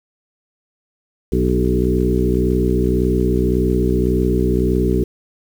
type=harmonic tone with a mistuned harmonic; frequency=61.8 Hz; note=B1; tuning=2 cents sharp; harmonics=1 / 2 / 3 / 4 / 5 / 6 / 7; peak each=-19 / -23 / -21 / -23 / -23 / -20 / -24 dBFS; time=1.32-5.04 s; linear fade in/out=5 ms; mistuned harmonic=6; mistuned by=+27 cents; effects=7-bit